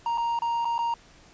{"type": "tone with dropouts", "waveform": "triangle", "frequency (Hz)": 934, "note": "A#5", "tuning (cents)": 3, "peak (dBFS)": -22, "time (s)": [0.06, 0.94], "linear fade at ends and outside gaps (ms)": 2, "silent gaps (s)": [[0.176, 0.18], [0.39, 0.42], [0.647, 0.653], [0.781, 0.789]], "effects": ["pink hiss -54 dBFS RMS until 1.33 s", "resampled to 16000 Hz"]}